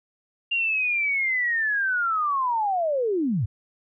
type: linear sweep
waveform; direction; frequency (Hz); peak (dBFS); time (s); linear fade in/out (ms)
sine; down; 2800 to 87.31; -21; 0.51-3.46; 10
effects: none